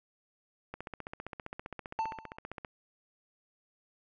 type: click train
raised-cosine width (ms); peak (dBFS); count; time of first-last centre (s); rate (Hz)
0.5; -25; 30; 0.74-2.648; 15.2
type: tone with exponential decay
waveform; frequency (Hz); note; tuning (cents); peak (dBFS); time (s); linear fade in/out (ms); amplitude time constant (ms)
triangle; 889; A5; +18; -25; 1.99-2.37; 1; 81
effects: resampled to 16000 Hz